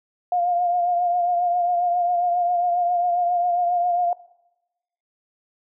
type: tone with vibrato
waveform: sine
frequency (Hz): 705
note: F5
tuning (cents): +16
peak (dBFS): -18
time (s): 0.32-4.13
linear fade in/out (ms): 2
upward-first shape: triangle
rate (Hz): 7.4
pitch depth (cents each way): 42
effects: noise-tail reverb RT60 0.9 s tail -19 dB re dry